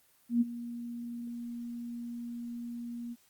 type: tone with ADSR envelope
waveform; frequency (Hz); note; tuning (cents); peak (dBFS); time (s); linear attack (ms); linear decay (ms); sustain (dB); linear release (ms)
sine; 237.2; A#3; +30; -21; 0.29-3.16; 120; 26; -16; 39
effects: white hiss -66 dBFS RMS until 3.29 s + Opus 24 kbps